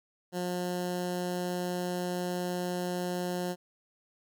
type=tone with notch filter; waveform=15% pulse; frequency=178.8 Hz; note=F3; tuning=41 cents sharp; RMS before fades=-33 dBFS; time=0.32-3.56 s; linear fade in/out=50 ms; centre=2200 Hz; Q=1.6; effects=none